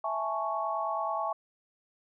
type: chord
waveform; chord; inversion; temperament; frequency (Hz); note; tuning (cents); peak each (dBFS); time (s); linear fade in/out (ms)
sine; A major seventh; second; equal; 659.3 / 830.6 / 880 / 1108.7; E5 / G#5 / A5 / C#6; 0 / 0 / 0 / 0; -34 / -35 / -37 / -33; 0.04-1.33; 5
effects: none